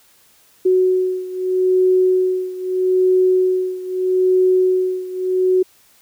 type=beating tone pair; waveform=sine; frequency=370 / 370.79 Hz; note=F#4 / F#4; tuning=0 / +4 cents; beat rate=0.79 Hz; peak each=-15 / -18 dBFS; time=0.65-5.63 s; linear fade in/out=10 ms; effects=white hiss -53 dBFS RMS until 6.01 s